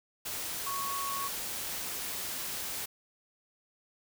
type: tone in noise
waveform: sine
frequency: 1108.7 Hz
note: C#6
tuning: in tune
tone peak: -34 dBFS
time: 0.66-1.28 s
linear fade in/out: 10 ms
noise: white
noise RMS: -37 dBFS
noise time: 0.25-2.86 s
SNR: 0 dB
effects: none